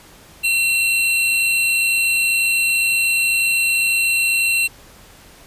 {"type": "tone pair together", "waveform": "square", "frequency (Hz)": [2717, 4067], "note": ["F7", "C8"], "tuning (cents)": [-48, -50], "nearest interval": "perfect fifth", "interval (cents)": 698, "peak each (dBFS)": [-16, -26], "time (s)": [0.43, 4.68], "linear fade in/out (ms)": 20, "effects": ["pink hiss -45 dBFS RMS until 5.46 s", "resampled to 32000 Hz"]}